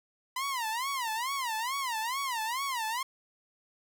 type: tone with vibrato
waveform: sawtooth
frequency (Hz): 987.8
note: B5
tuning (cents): 0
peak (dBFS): -27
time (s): 0.36-3.03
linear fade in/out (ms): 5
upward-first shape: sine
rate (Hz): 2.3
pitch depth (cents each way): 220
effects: none